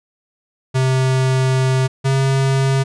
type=tone pair in turn; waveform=square; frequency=130.81 / 134.88 Hz; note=C3 / C#3; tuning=0 / -47 cents; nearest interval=minor second; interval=53 cents; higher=second; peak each=-14 dBFS; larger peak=neither; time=0.74-1.88 / 2.04-2.84 s; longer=first; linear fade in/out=20 ms; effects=resampled to 22050 Hz